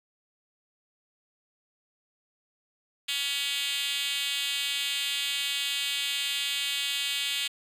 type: tone with high-pass filter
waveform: 5% pulse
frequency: 281.3 Hz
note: C#4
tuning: 26 cents sharp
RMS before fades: -30 dBFS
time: 3.08-7.48 s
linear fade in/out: 10 ms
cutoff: 3200 Hz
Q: 2.1
effects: resampled to 32000 Hz